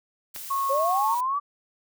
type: noise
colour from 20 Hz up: blue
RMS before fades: -38 dBFS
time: 0.34-1.21 s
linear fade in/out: 10 ms
type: click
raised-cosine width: 0.2 ms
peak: -20 dBFS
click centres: 0.362 s
type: tone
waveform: sine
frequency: 1095 Hz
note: C#6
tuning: 22 cents flat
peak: -23 dBFS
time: 0.5-1.15 s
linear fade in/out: 10 ms
type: linear sweep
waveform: sine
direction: up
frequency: 523.3 to 1174.7 Hz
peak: -23 dBFS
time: 0.69-1.4 s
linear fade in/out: 20 ms
effects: none